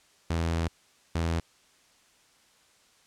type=tone bursts at uneven times; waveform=sawtooth; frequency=82.9 Hz; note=E2; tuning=10 cents sharp; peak=-22 dBFS; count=2; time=0.3-0.68 / 1.15-1.4 s; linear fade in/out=5 ms; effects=white hiss -62 dBFS RMS until 3.06 s + low-pass 8000 Hz 12 dB/octave